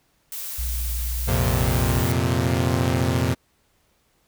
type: noise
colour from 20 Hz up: blue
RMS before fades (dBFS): -32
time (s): 0.32-2.12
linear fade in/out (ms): 2
type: tone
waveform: sine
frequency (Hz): 59.9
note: A#1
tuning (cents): +48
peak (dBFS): -24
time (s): 0.58-2.02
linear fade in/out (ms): 10
type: chord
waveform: sawtooth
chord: F suspended fourth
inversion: none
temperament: equal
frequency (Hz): 87.31 / 116.54 / 130.81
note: F2 / Bb2 / C3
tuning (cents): 0 / 0 / 0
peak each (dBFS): -20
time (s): 1.27-3.35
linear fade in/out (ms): 20
effects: pink hiss -65 dBFS RMS until 4.27 s